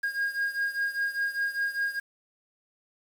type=beating tone pair; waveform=triangle; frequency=1625 / 1630 Hz; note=G#6 / G#6; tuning=-38 / -33 cents; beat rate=5 Hz; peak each=-27 / -30 dBFS; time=0.03-2 s; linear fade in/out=10 ms; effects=8-bit